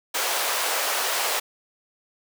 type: high-pass noise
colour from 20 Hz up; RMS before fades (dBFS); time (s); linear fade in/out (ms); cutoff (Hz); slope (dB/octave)
pink; -25; 0.14-1.4; 10; 520; 24
effects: none